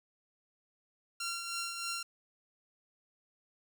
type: tone with tremolo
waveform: 10% pulse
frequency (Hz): 1375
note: F6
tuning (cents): -27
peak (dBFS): -26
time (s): 1.2-2.03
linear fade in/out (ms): 5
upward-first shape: triangle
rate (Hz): 3.2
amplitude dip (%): 50
effects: none